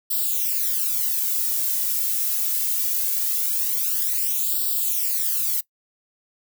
violet noise with flanger, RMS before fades -23 dBFS, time 0.1-5.61 s, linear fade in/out 10 ms, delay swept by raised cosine 0.23 to 2.33 ms, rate 0.22 Hz, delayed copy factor +1, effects noise-tail reverb RT60 0.1 s tail -21 dB re dry

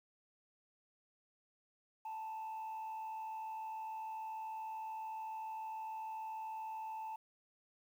sine tone with frequency modulation, 880 Hz, A5, in tune, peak -39 dBFS, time 2.05-7.16 s, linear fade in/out 5 ms, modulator 73.5 Hz, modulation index 0.35, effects tanh soft clip ceiling -40 dBFS + 11-bit

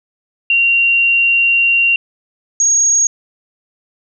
sine tone pair in turn, 2760 / 6589 Hz, F7 / G#8, -21 / -15 cents, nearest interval octave + minor third, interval 1506 cents, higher second, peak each -9 dBFS, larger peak neither, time 0.5-1.96 / 2.6-3.07 s, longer first, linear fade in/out 2 ms, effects none

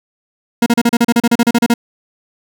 40% pulse tone bursts, 235.5 Hz, A#3, 18 cents sharp, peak -7 dBFS, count 15, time 0.62-1.74 s, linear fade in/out 5 ms, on 42 ms, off 35 ms, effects none

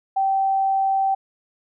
sine tone, 776 Hz, G5, 18 cents flat, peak -17 dBFS, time 0.16-1.15 s, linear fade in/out 10 ms, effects none

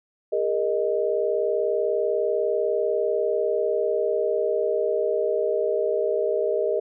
sine chord, Ab suspended second, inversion none, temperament equal with one note detuned, 406.1 / 466.2 / 622.3 Hz, Ab4 / Bb4 / Eb5, -39 / 0 / 0 cents, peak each -25 dBFS, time 0.32-6.8 s, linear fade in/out 10 ms, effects none

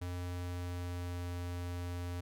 square tone with pitch glide, 89 to 88.13 Hz, F2 to F2, +33 to +16 cents, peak -38 dBFS, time 0.01-2.21 s, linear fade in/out 10 ms, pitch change -17 cents, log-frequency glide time 0.16-1.28 s, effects none

